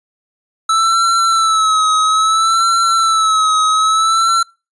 square tone with vibrato, 1311 Hz, E6, 10 cents flat, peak -11 dBFS, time 0.69-4.43 s, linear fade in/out 5 ms, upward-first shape sine, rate 0.6 Hz, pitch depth 56 cents each way, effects noise-tail reverb RT60 0.3 s tail -26 dB re dry + resampled to 22050 Hz

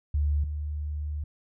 sine tone pair in turn, 73.42 / 74.57 Hz, D2 / D2, 0 / +27 cents, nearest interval unison, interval 27 cents, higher second, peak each -22 / -29 dBFS, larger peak first, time 0.14-0.44 / 0.44-1.24 s, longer second, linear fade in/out 5 ms, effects none

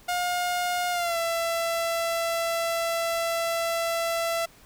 sawtooth tone with pitch glide, 713 to 669.1 Hz, F5 to E5, +36 to +26 cents, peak -21 dBFS, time 0.08-4.46 s, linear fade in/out 10 ms, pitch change -110 cents, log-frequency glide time 0.91-1.17 s, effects pink hiss -54 dBFS RMS until 4.65 s

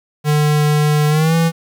square tone with pitch glide, 149.8 to 165.26 Hz, D3 to E3, +35 to +5 cents, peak -12 dBFS, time 0.24-1.52 s, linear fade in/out 50 ms, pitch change +170 cents, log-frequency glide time 1.09-1.35 s, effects 8-bit

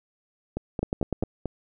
two click trains, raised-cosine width 2 ms, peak -15 / -12 dBFS, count 5 / 5, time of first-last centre 0.57-1.457 / 0.83-1.226 s, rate 4.51 / 10.1 Hz, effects none

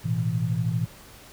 sine chord, A suspended second, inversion none, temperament equal with one note detuned, 110.96 / 123.47 / 164.81 Hz, A2 / B2 / E3, +15 / 0 / 0 cents, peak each -27 dBFS, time 0.04-0.86 s, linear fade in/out 20 ms, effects pink hiss -48 dBFS RMS until 1.32 s

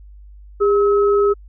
sine tone pair together, 405.4 / 1287 Hz, G#4 / E6, -42 / -42 cents, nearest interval octave + minor sixth, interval 2000 cents, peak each -12 / -21 dBFS, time 0.6-1.34 s, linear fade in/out 20 ms, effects added 50 Hz sine -38 dBFS peak until 1.48 s

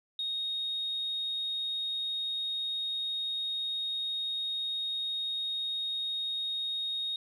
sine tone, 3729 Hz, A#7, in tune, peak -30 dBFS, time 0.19-7.16 s, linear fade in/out 2 ms, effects tanh soft clip ceiling -26 dBFS

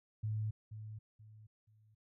sine tone with echo, 107.9 Hz, A2, 33 cents flat, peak -34 dBFS, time 0.23-0.51 s, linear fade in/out 10 ms, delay 480 ms, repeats 3, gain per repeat -10 dB, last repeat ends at 1.95 s, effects none

